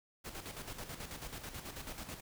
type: noise with tremolo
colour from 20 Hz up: pink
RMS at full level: -44 dBFS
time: 0.24-2.21 s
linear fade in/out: 20 ms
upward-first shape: square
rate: 9.2 Hz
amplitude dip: 55%
effects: none